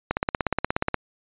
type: click train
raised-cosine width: 0.5 ms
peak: -7 dBFS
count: 15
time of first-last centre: 0.11-0.943 s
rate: 16.8 Hz
effects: resampled to 8000 Hz